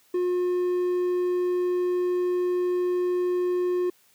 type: tone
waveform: triangle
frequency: 358.7 Hz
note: F4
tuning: 46 cents sharp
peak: -20 dBFS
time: 0.14-3.9 s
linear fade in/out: 5 ms
effects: white hiss -61 dBFS RMS until 4.14 s + high-pass 100 Hz 12 dB/octave